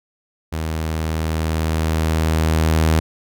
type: tone with level ramp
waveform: sawtooth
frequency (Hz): 79.6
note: D#2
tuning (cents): +40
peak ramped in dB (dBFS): -18 to -9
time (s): 0.52-3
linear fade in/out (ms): 10
effects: none